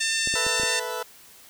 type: harmonic tone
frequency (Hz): 897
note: A5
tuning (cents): +33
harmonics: 2 / 3 / 4 / 5 / 6 / 7 / 8 / 9 / 10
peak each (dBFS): -28 / -30 / -31 / -32 / -33 / -33 / -34 / -35 / -35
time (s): 0-0.8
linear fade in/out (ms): 10
type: clicks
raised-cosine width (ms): 2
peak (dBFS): -21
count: 5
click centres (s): 0.274 / 0.34 / 0.466 / 0.598 / 0.634
type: chord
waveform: 20% pulse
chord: A suspended second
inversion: none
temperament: equal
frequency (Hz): 440 / 493.9 / 659.3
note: A4 / B4 / E5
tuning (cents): 0 / 0 / 0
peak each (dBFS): -29 / -26 / -30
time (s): 0.35-1.03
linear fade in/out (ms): 5
effects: white hiss -50 dBFS RMS until 1.49 s